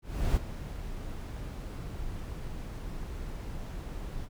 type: noise with ADSR envelope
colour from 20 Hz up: brown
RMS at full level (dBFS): -26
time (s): 0.02-4.29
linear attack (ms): 340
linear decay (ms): 23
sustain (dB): -12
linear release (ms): 51
effects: none